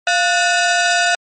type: ring-modulated tone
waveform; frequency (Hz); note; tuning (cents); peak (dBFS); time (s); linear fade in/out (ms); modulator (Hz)
sawtooth; 1083; C#6; -41; -6; 0.07-1.15; 2; 386
effects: MP3 32 kbps